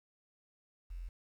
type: tone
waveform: sine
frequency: 43.26 Hz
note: F1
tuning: 16 cents flat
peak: -40 dBFS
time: 0.9-1.09 s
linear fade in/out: 10 ms
effects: 11-bit